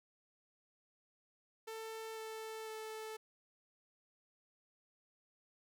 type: tone with pitch steps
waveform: sawtooth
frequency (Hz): 444.7 / 441.1 / 437.6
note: A4 / A4 / A4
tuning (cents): +18 / +4 / -9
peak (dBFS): -40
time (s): 1.67-3.17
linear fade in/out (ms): 10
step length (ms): 500
effects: none